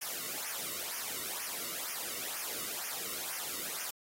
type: noise with flanger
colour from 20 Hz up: white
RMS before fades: -39 dBFS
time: 0.01-3.91 s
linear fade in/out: 10 ms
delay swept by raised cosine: 0.24 to 1.24 ms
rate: 2.1 Hz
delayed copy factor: -0.85
effects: AAC 48 kbps